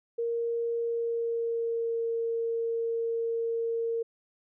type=tone with pitch glide; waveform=sine; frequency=466.2 to 460 Hz; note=A#4 to A#4; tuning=0 to -23 cents; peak=-27 dBFS; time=0.18-4.03 s; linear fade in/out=10 ms; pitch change=-23 cents; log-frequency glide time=0.77-2.05 s; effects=none